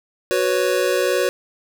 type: chord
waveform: square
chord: F# suspended fourth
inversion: none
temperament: just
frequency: 370 / 493.3 / 555 Hz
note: F#4 / B4 / C#5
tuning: 0 / -2 / +2 cents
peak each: -22 dBFS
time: 0.31-1.29 s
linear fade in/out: 0 ms
effects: none